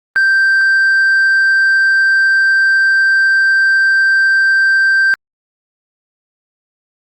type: tone with hard clipping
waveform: triangle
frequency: 1568 Hz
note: G6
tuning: in tune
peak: -7 dBFS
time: 0.16-5.14 s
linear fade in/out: 0 ms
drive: 1 dB
effects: Opus 24 kbps